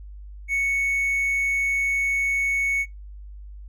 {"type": "tone with hard clipping", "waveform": "triangle", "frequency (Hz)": 2217, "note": "C#7", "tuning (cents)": 0, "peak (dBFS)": -21, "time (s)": [0.48, 2.86], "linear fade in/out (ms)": 50, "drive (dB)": 5, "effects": ["noise-tail reverb RT60 0.2 s tail -26 dB re dry", "added 50 Hz sine -37 dBFS peak until 3.68 s"]}